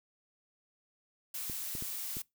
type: noise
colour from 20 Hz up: blue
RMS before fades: -39 dBFS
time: 1.34-2.22 s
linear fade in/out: 5 ms
type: clicks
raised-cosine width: 3 ms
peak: -30 dBFS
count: 4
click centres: 1.498 / 1.752 / 1.824 / 2.169 s
effects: noise-tail reverb RT60 0.2 s tail -24 dB re dry